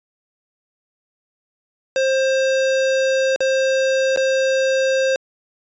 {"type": "tone with dropouts", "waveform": "square", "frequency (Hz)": 530, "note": "C5", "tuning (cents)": 22, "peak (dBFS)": -16, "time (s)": [1.96, 5.16], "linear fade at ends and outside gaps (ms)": 1, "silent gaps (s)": [[3.361, 3.405], [4.162, 4.173]], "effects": ["resampled to 16000 Hz"]}